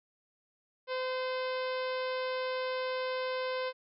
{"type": "harmonic tone with a mistuned harmonic", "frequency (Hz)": 513, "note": "C5", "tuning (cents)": -34, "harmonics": [1, 2, 3, 4, 5, 6, 7, 8, 9, 10], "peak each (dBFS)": [-33, -39, -43, -45, -47, -49, -50, -51, -52, -53], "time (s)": [0.87, 3.73], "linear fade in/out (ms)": 50, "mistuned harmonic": 4, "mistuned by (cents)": 17, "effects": []}